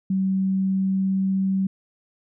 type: tone with pitch glide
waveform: sine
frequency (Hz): 190.8 to 191.91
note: G3 to G3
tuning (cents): -47 to -36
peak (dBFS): -19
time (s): 0.1-1.67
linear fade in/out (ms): 5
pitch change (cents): +11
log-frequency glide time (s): 0.2-1.42
effects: none